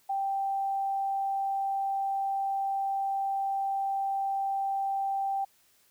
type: tone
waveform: sine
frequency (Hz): 784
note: G5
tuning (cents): 0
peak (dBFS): -27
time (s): 0.09-5.45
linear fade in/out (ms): 10
effects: white hiss -65 dBFS RMS until 5.9 s